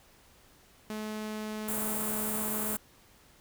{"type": "tone", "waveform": "sawtooth", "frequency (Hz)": 214.8, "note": "A3", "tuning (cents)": -41, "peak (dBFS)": -31, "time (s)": [0.9, 2.76], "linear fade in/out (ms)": 0}
{"type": "band-stop noise", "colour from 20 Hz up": "white", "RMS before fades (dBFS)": -34, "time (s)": [1.68, 2.77], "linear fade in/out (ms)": 5, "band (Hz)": [1500, 7400], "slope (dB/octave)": 48}
{"effects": ["pink hiss -60 dBFS RMS until 3.4 s"]}